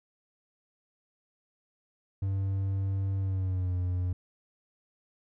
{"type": "tone with pitch glide", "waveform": "triangle", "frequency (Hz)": [97.1, 90.08], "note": ["G2", "F#2"], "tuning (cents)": [-16, -46], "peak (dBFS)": -25, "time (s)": [2.22, 4.13], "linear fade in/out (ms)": 5, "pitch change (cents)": -130, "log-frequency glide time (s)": [3.18, 3.75], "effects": []}